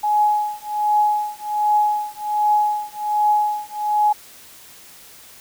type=tone with tremolo; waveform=sine; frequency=840 Hz; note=G#5; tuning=19 cents sharp; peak=-12 dBFS; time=0.03-4.13 s; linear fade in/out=10 ms; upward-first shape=triangle; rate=1.3 Hz; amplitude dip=100%; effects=white hiss -44 dBFS RMS until 5.4 s